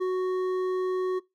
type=tone with hard clipping; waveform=sine; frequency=370 Hz; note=F#4; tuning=in tune; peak=-26 dBFS; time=0-1.2 s; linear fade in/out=20 ms; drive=7 dB; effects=noise-tail reverb RT60 0.2 s tail -21 dB re dry